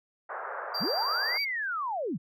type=band-pass noise; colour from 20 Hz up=white; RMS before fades=-37 dBFS; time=0.29-1.38 s; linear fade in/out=10 ms; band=460 to 1600 Hz; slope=48 dB/octave
type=tone; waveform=triangle; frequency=4723 Hz; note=D8; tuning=9 cents sharp; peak=-29 dBFS; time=0.74-1.45 s; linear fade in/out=10 ms
type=linear two-way sweep; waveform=sine; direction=up then down; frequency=121 to 2299 to 121 Hz; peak=-29 dBFS; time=0.8-2.18 s; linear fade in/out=20 ms; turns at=1.41 s
effects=none